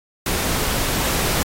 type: noise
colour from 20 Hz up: pink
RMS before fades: -21 dBFS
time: 0.26-1.43 s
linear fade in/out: 2 ms
effects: AAC 48 kbps